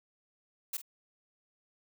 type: noise with echo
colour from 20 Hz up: blue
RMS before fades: -35 dBFS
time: 0.73-0.77 s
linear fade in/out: 5 ms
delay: 47 ms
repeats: 1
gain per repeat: -13 dB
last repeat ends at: 0.817 s
effects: none